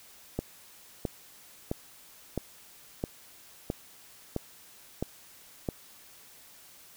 click train, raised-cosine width 2 ms, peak -16 dBFS, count 9, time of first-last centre 0.39-5.688 s, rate 1.51 Hz, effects white hiss -54 dBFS RMS until 6.96 s

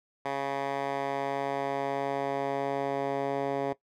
10% pulse tone with band-pass filter sweep, 138.59 Hz, C#3, in tune, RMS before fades -31 dBFS, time 0.25-3.73 s, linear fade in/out 5 ms, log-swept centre 1000 to 530 Hz, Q 0.89, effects noise-tail reverb RT60 0.1 s tail -17 dB re dry

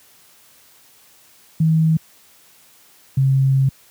sine tone pair in turn, 160 / 134.54 Hz, D#3 / C3, +49 / +49 cents, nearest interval minor third, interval 300 cents, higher first, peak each -12 dBFS, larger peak neither, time 1.6-1.97 / 3.17-3.69 s, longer second, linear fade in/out 5 ms, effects white hiss -51 dBFS RMS until 3.9 s + high-pass 60 Hz 12 dB/octave

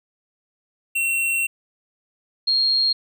square / sine tone pair in turn, 2724 / 4245 Hz, F7 / C8, -44 / +24 cents, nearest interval minor sixth, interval 768 cents, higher second, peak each -20 / -16 dBFS, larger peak second, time 0.95-1.47 / 2.47-2.93 s, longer first, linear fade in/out 10 ms, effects none

